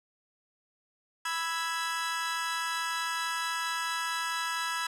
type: chord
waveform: sawtooth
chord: E major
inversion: second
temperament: equal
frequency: 987.8 / 1318.5 / 1661.2 Hz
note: B5 / E6 / G#6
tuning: 0 / 0 / 0 cents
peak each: -31 dBFS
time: 1.25-4.87 s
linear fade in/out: 5 ms
effects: low-pass 10000 Hz 12 dB/octave